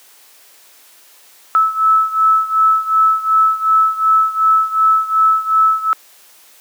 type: beating tone pair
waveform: sine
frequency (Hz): 1304 / 1306.7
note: E6 / E6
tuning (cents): -19 / -16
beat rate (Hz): 2.7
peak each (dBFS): -12 / -15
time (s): 1.55-5.93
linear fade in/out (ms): 0
effects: white hiss -46 dBFS RMS until 6.6 s + high-pass 400 Hz 12 dB/octave